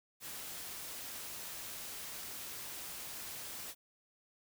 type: noise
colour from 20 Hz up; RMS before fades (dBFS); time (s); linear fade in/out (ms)
white; -45; 0.2-3.75; 50
effects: none